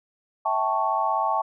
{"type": "chord", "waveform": "sine", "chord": "A dominant seventh", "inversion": "second", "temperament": "equal with one note detuned", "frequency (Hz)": [652.1, 784, 880, 1108.7], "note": ["E5", "G5", "A5", "C#6"], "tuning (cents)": [-19, 0, 0, 0], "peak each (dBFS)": [-29, -27, -25, -26], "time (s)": [0.45, 1.42], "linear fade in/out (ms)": 10, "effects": []}